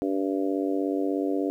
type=harmonic tone; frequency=96.6 Hz; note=G2; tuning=25 cents flat; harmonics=3 / 4 / 5 / 6 / 7; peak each=-26 / -30 / -32 / -36 / -36 dBFS; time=0.02-1.5 s; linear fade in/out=0 ms; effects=10-bit